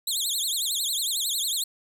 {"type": "tone with vibrato", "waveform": "20% pulse", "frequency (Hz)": 3738, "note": "A#7", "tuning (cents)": 4, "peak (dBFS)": -19, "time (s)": [0.07, 1.64], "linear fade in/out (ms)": 5, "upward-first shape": "triangle", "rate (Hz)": 11, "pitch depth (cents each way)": 290, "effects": []}